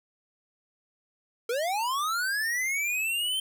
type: linear sweep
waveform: square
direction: up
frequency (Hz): 445.3 to 3128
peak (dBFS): -27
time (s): 1.49-3.4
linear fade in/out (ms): 5
effects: none